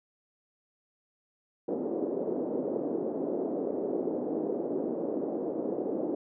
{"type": "band-pass noise", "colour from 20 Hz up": "pink", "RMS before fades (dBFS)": -32, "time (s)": [1.68, 6.15], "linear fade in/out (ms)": 5, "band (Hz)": [280, 510], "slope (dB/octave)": 24, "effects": []}